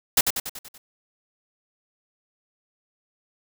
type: noise with echo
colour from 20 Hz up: white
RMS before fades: -17 dBFS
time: 0.17-0.21 s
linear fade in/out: 5 ms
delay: 95 ms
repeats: 6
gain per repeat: -5 dB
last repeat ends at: 0.78 s
effects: none